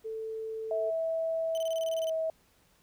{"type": "tone", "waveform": "sine", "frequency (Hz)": 442.5, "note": "A4", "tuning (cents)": 10, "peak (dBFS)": -34, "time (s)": [0.04, 0.91], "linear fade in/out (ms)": 20}
{"type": "tone with pitch glide", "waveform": "sine", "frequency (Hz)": [652, 643.8], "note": ["E5", "E5"], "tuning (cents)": [-19, -41], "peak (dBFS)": -28, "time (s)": [0.71, 2.3], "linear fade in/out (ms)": 2, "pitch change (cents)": -22, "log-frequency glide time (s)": [1.96, 2.08]}
{"type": "tone bursts", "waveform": "sawtooth", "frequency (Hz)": 3043, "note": "F#7", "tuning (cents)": 48, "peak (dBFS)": -38, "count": 11, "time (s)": [1.55, 2.096], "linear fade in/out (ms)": 0, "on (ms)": 26, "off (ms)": 26}
{"effects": ["pink hiss -66 dBFS RMS until 2.82 s"]}